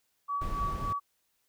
sine tone with tremolo, 1139 Hz, C#6, 47 cents sharp, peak -28 dBFS, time 0.28-1 s, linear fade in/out 20 ms, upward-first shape triangle, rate 3.5 Hz, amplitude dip 80%
brown noise, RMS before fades -35 dBFS, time 0.41-0.93 s, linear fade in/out 5 ms
effects white hiss -75 dBFS RMS until 1.48 s

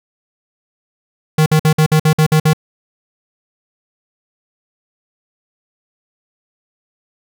square tone bursts, 155.56 Hz, D#3, in tune, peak -9 dBFS, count 9, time 1.38-2.533 s, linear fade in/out 5 ms, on 81 ms, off 53 ms, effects none

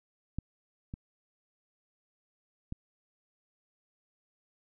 clicks, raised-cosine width 5 ms, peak -21 / -26 / -24 dBFS, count 3, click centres 0.386 / 0.939 / 2.724 s, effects none

